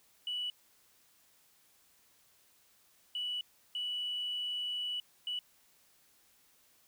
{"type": "tone bursts at uneven times", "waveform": "sine", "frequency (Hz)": 2954, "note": "F#7", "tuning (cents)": -3, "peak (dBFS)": -33, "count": 4, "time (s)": [[0.27, 0.5], [3.15, 3.41], [3.75, 5], [5.27, 5.39]], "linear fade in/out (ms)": 2, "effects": ["tanh soft clip ceiling -29 dBFS", "white hiss -67 dBFS RMS until 6.87 s"]}